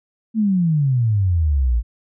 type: exponential sweep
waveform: sine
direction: down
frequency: 228 to 54.3 Hz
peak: -14 dBFS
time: 0.34-1.83 s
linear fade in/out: 50 ms
effects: none